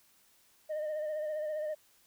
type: tone with vibrato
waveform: sine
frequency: 612 Hz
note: D#5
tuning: 29 cents flat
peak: -30 dBFS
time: 0.69-1.75 s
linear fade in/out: 20 ms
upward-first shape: sine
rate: 15 Hz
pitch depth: 37 cents each way
effects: tanh soft clip ceiling -32 dBFS + white hiss -66 dBFS RMS until 2.06 s